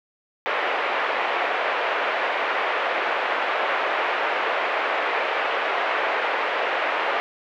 pink band-pass noise, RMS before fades -24 dBFS, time 0.46-7.2 s, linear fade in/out 0 ms, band 490 to 2600 Hz, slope 24 dB/octave, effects none

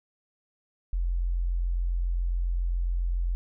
sine tone, 43.65 Hz, F1, in tune, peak -24 dBFS, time 0.93-3.35 s, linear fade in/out 0 ms, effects none

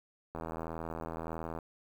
click train, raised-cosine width 1 ms, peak -25 dBFS, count 102, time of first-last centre 0.35-1.588 s, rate 81.6 Hz, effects 9-bit

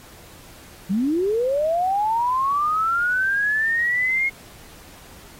sine linear sweep, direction up, 177.8 to 2165 Hz, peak -18 dBFS, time 0.89-4.3 s, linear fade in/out 20 ms, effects pink hiss -46 dBFS RMS until 5.39 s + AAC 48 kbps

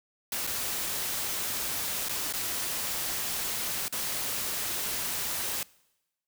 white noise with dropouts, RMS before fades -32 dBFS, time 0.32-5.63 s, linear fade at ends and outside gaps 2 ms, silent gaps 0.468-0.472 / 2.086-2.093 / 2.326-2.336 / 3.882-3.925 s, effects noise-tail reverb RT60 1.0 s tail -24 dB re dry

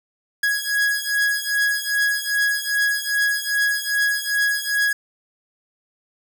45% pulse beating tone pair, 1661 / 1663.5 Hz, G#6 / G#6, 0 / +2 cents, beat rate 2.5 Hz, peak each -22 dBFS, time 0.43-4.93 s, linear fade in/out 5 ms, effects none

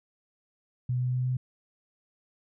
sine tone with pitch steps, 124.9 / 125.7 / 126.5 / 127.3 Hz, B2 / B2 / B2 / C3, +20 / +31 / +42 / -47 cents, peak -25 dBFS, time 0.89-1.37 s, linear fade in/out 5 ms, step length 120 ms, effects none

